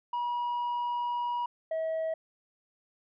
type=tone pair in turn; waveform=sine; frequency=964 / 643.4 Hz; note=B5 / E5; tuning=-42 / -42 cents; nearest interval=perfect fifth; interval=700 cents; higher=first; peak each=-26 dBFS; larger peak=neither; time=0.13-1.46 / 1.71-2.14 s; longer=first; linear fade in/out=5 ms; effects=tanh soft clip ceiling -28 dBFS